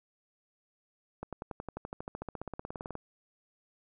accelerating click train, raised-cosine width 1 ms, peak -24 dBFS, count 26, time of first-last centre 1.23-2.953 s, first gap 97 ms, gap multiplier 0.97, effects none

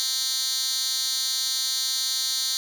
10% pulse tone with high-pass filter, 261.6 Hz, C4, in tune, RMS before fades -26 dBFS, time 0-2.57 s, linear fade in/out 0 ms, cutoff 4600 Hz, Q 3.5, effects none

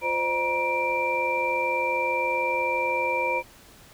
sine tone cluster, 352.9 / 518 / 598 / 950 / 2357 Hz, F4 / C5 / D5 / A#5 / D7, +18 / -17 / +31 / +33 / +6 cents, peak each -36 / -28 / -36 / -27 / -27 dBFS, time 0.01-3.43 s, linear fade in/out 50 ms, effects pink hiss -51 dBFS RMS until 3.93 s

